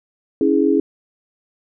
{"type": "chord", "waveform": "sine", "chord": "C# minor", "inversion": "none", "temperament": "equal with one note detuned", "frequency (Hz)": [277.2, 324, 415.3], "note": ["C#4", "E4", "G#4"], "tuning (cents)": [0, -30, 0], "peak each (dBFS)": -17, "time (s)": [0.41, 0.8], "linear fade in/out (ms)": 2, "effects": []}